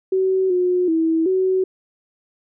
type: tone with pitch steps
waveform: sine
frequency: 378.2 / 360.9 / 324.4 / 375.3 Hz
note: F#4 / F#4 / E4 / F#4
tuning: +38 / -43 / -28 / +25 cents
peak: -15 dBFS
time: 0.12-1.64 s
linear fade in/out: 5 ms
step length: 380 ms
effects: none